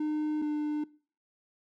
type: tone pair in turn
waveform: triangle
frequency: 304.3 / 299.8 Hz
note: D#4 / D4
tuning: -38 / +36 cents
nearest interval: unison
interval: 26 cents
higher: first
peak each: -26 dBFS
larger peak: neither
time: 0-0.42 / 0.42-0.84 s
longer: neither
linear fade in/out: 5 ms
effects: noise-tail reverb RT60 0.4 s tail -21 dB re dry